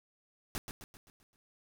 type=noise with echo; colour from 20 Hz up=pink; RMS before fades=-37 dBFS; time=0.55-0.58 s; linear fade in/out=0 ms; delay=130 ms; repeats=6; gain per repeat=-6 dB; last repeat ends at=1.36 s; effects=none